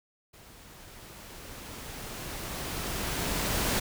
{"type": "noise with level ramp", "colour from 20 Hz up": "pink", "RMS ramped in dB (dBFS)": [-53, -27], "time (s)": [0.33, 3.8], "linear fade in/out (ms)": 10, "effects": []}